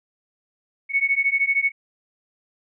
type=beating tone pair; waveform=sine; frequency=2209 / 2222 Hz; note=C#7 / C#7; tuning=-7 / +4 cents; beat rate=13 Hz; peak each=-21 dBFS; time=0.89-1.72 s; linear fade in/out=50 ms; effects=none